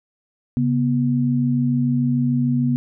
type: tone pair together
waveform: sine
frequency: 136.46 / 243.3 Hz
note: C#3 / B3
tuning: -27 / -26 cents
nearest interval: minor seventh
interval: 1001 cents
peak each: -20 / -18 dBFS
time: 0.57-2.76 s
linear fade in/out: 0 ms
effects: none